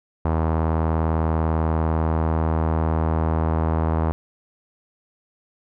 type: tone with low-pass filter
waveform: sawtooth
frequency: 80.2 Hz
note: E2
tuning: 47 cents flat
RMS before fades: -21 dBFS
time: 0.25-4.12 s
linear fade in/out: 0 ms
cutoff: 1000 Hz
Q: 1.8
effects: none